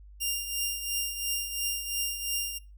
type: tone with tremolo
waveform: 10% pulse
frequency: 2796 Hz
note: F7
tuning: 1 cent sharp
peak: -18 dBFS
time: 0.2-2.59 s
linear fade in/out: 20 ms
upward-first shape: triangle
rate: 2.9 Hz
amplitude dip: 65%
effects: noise-tail reverb RT60 0.3 s tail -22 dB re dry + added 50 Hz sine -47 dBFS peak until 2.77 s